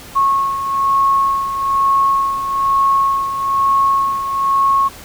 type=beating tone pair; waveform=sine; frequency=1095 / 1096.1 Hz; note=C#6 / C#6; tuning=-22 / -20 cents; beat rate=1.1 Hz; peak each=-13 / -20 dBFS; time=0.15-4.89 s; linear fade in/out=20 ms; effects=pink hiss -36 dBFS RMS until 5.04 s